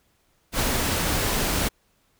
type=noise with ADSR envelope; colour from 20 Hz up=pink; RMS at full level=-22 dBFS; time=0.52-1.69 s; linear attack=77 ms; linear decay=32 ms; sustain=-2 dB; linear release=17 ms; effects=pink hiss -66 dBFS RMS until 2.19 s

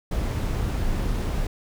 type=noise; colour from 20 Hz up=brown; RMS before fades=-25 dBFS; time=0.11-1.47 s; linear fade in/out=5 ms; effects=none

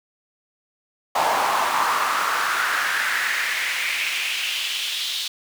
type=noise with high-pass filter sweep; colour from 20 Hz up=brown; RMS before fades=-23 dBFS; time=1.15-5.28 s; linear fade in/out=5 ms; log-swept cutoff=820 to 3700 Hz; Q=3.3; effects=none

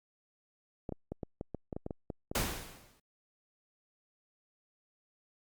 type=clicks; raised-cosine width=2 ms; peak=-24 dBFS; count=12; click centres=0.892 / 0.923 / 1.12 / 1.232 / 1.411 / 1.547 / 1.728 / 1.765 / 1.864 / 1.908 / 2.102 / 2.315 s
type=noise with exponential decay; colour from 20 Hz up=pink; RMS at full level=-29 dBFS; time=2.35-3 s; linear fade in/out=5 ms; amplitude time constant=140 ms
effects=Opus 48 kbps

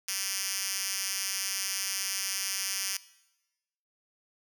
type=tone with high-pass filter; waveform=5% pulse; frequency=194.4 Hz; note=G3; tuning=14 cents flat; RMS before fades=-33 dBFS; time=0.08-2.97 s; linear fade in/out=2 ms; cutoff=4400 Hz; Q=0.96; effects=noise-tail reverb RT60 1.0 s tail -19 dB re dry

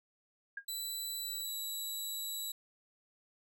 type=tone with exponential decay; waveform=sine; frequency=1623 Hz; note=G#6; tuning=40 cents flat; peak=-35 dBFS; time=0.57-0.65 s; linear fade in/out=5 ms; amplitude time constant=17 ms
type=tone with pitch glide; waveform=15% pulse; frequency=3976 to 3917 Hz; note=B7 to B7; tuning=+11 to -15 cents; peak=-31 dBFS; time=0.68-2.52 s; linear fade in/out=5 ms; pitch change=-26 cents; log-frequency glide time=1.18-1.56 s
effects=none

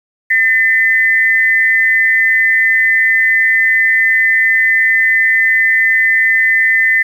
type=tone pair together; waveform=sine; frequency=1802.2 / 2025 Hz; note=A6 / B6; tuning=+41 / +43 cents; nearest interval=major second; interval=202 cents; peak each=-11 dBFS; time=0.3-7.03 s; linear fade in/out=10 ms; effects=7-bit

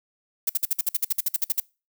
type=noise bursts; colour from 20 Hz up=violet; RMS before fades=-22 dBFS; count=15; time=0.47-1.601 s; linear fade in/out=5 ms; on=25 ms; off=54 ms; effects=noise-tail reverb RT60 0.3 s tail -24 dB re dry

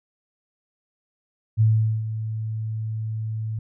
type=tone with ADSR envelope; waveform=sine; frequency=110 Hz; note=A2; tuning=in tune; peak=-13 dBFS; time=1.57-3.59 s; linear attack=38 ms; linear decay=420 ms; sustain=-12 dB; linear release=4 ms; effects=none

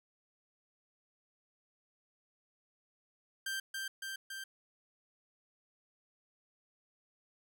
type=tone with echo; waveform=sawtooth; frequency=1574 Hz; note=G6; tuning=7 cents sharp; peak=-32 dBFS; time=3.46-3.6 s; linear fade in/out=5 ms; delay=280 ms; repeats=3; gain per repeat=-2 dB; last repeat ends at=4.44 s; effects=none

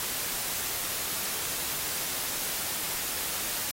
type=noise; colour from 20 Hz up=white; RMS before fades=-32 dBFS; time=0-3.71 s; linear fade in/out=0 ms; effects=AAC 48 kbps

